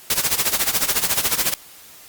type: noise with tremolo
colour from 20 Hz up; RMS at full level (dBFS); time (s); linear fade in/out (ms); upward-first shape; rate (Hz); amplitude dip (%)
white; -17; 0.1-1.54; 2; sine; 14; 80
effects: white hiss -44 dBFS RMS until 2.08 s + Opus 48 kbps